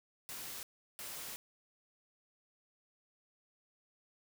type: noise bursts at uneven times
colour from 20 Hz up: white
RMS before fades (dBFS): -45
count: 2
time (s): 0.29-0.63 / 0.99-1.36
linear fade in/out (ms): 0
effects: none